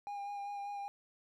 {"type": "tone with vibrato", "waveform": "triangle", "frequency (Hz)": 809, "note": "G#5", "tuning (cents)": -46, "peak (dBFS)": -37, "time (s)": [0.07, 0.88], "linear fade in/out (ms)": 0, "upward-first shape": "sine", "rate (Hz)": 5.1, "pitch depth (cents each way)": 18, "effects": []}